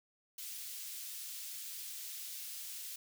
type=high-pass noise; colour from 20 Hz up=white; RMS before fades=-45 dBFS; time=0.38-2.96 s; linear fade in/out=5 ms; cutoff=3000 Hz; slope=12 dB/octave; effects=none